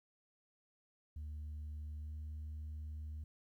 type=tone with pitch glide; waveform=sine; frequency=75.6 to 76.52 Hz; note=D#2 to D#2; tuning=-49 to -28 cents; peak=-40 dBFS; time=1.16-3.24 s; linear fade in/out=5 ms; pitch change=+21 cents; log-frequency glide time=2.01-2.1 s; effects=tanh soft clip ceiling -41 dBFS + 13-bit